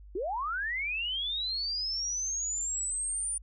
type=linear sweep; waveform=sine; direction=up; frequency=329.6 to 9397 Hz; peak=-30 dBFS; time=0.15-3.38 s; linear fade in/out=5 ms; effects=added 50 Hz sine -47 dBFS peak until 3.42 s